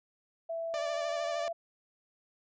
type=tone with pitch glide; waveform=sine; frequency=662 to 672.4 Hz; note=E5 to E5; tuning=+7 to +34 cents; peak=-33 dBFS; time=0.49-1.53 s; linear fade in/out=10 ms; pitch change=+27 cents; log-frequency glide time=0.67-1.36 s
type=tone with vibrato; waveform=sawtooth; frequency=587.3 Hz; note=D5; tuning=in tune; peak=-31 dBFS; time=0.74-1.48 s; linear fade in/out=0 ms; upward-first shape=sine; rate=13 Hz; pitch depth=35 cents each way
effects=resampled to 16000 Hz